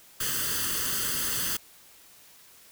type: noise with comb filter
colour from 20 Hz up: white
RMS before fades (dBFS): -29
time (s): 0.2-1.57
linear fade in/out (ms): 5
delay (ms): 0.64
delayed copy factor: +0.75
effects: white hiss -54 dBFS RMS until 2.71 s